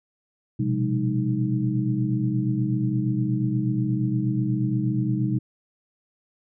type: tone cluster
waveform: sine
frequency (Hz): 120.5 / 128.9 / 176.2 / 202.8 / 310.9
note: B2 / C3 / F3 / G#3 / D#4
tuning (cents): -42 / -26 / +16 / -41 / -1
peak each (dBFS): -31 / -24 / -32 / -27 / -28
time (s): 0.59-5.39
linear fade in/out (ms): 10
effects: none